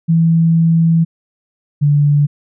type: tone pair in turn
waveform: sine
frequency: 164.81 / 145.67 Hz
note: E3 / D3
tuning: 0 / -14 cents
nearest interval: major second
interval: 214 cents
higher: first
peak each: -8 dBFS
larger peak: neither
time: 0.08-1.05 / 1.81-2.27 s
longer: first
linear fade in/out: 20 ms
effects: none